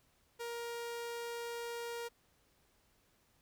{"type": "tone", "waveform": "sawtooth", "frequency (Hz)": 470.3, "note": "A#4", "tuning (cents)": 15, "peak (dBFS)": -36, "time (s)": [0.39, 2.09], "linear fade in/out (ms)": 20, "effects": ["pink hiss -72 dBFS RMS until 3.41 s"]}